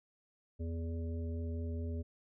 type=harmonic tone with a mistuned harmonic; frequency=83 Hz; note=E2; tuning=12 cents sharp; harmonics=1 / 3 / 5 / 7; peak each=-36 / -44 / -48 / -53 dBFS; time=0.59-2.03 s; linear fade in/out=20 ms; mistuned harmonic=3; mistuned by=-31 cents; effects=none